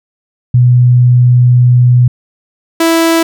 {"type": "tone pair in turn", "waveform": ["sine", "sawtooth"], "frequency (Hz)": [123.47, 329.6], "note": ["B2", "E4"], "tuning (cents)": [0, 0], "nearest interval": "octave + perfect fourth", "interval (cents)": 1700, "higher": "second", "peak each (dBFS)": -3, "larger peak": "neither", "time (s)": [[0.54, 2.08], [2.8, 3.23]], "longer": "first", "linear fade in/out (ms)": 5, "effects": []}